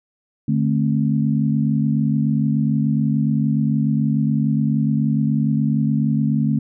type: tone cluster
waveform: sine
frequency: 148.4 / 218.3 / 265.2 Hz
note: D3 / A3 / C4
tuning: +18 / -13 / +23 cents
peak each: -19 / -19 / -23 dBFS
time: 0.48-6.59 s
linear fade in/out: 5 ms
effects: none